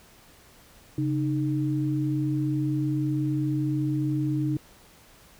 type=tone pair together; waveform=sine; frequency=136.5 / 306.4 Hz; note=C#3 / D#4; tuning=-26 / -27 cents; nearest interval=octave + major second; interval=1399 cents; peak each=-26 dBFS; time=0.98-4.57 s; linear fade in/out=2 ms; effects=pink hiss -54 dBFS RMS until 5.39 s